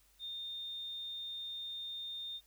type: tone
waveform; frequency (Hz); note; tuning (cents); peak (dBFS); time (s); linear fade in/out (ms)
sine; 3640; A#7; -42; -40; 0.19-2.41; 50
effects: added 50 Hz sine -70 dBFS peak until 2.46 s + white hiss -69 dBFS RMS until 2.46 s